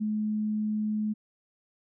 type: tone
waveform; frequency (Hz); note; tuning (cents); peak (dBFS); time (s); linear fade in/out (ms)
sine; 213.4; G#3; +47; -26; 0-1.14; 20
effects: none